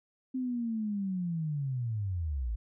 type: linear sweep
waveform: sine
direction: down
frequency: 261.6 to 51.3 Hz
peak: -30 dBFS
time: 0.34-2.56 s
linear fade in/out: 10 ms
effects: none